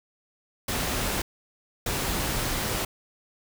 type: noise bursts at uneven times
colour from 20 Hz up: pink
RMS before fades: -28 dBFS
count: 2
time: 0.68-1.22 / 1.86-2.85 s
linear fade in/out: 5 ms
effects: none